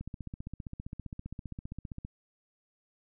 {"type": "click train", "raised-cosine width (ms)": 5, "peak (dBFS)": -27, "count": 32, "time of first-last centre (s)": [0.01, 2.049], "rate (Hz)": 15.2, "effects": []}